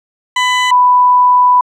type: tone pair in turn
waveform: 20% pulse / sine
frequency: 999 / 992.1 Hz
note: B5 / B5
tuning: +20 / +8 cents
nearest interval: unison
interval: 12 cents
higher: first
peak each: -5 dBFS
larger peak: neither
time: 0.36-0.71 / 0.71-1.61 s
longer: second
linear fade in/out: 5 ms
effects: low-pass 6000 Hz 12 dB/octave